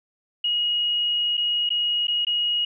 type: tone with dropouts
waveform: sine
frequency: 2889 Hz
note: F#7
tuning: 42 cents flat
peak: -20 dBFS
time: 0.44-2.65 s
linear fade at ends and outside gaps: 5 ms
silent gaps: 1.371-1.376 / 1.692-1.703 / 2.071-2.081 / 2.25-2.268 s
effects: none